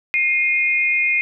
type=tone pair together; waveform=sine; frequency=2121 / 2473 Hz; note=C7 / D#7; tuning=+23 / -11 cents; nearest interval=minor third; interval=266 cents; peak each=-18 / -18 dBFS; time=0.14-1.21 s; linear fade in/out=0 ms; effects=none